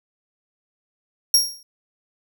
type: tone with exponential decay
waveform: sawtooth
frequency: 5588 Hz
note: F8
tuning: in tune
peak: -7 dBFS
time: 1.34-1.63 s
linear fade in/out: 2 ms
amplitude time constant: 62 ms
effects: none